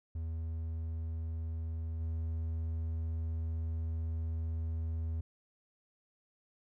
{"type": "tone with level steps", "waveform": "triangle", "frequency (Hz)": 81.1, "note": "E2", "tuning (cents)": -28, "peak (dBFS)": [-33, -31], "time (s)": [0.15, 5.21], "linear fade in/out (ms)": 5, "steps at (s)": 2, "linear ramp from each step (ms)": 10, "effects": []}